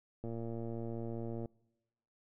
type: click train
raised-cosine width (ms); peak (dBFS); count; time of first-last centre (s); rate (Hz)
2; -29; 141; 0.24-1.457; 115
effects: noise-tail reverb RT60 1.0 s tail -25 dB re dry